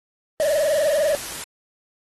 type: tone with vibrato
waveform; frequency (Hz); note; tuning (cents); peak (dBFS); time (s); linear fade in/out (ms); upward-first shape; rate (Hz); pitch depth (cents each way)
triangle; 598; D5; +31; -15; 0.4-1.15; 0; sine; 20; 120
type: noise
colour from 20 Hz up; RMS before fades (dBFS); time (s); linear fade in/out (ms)
white; -32; 0.4-1.44; 2
effects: AAC 32 kbps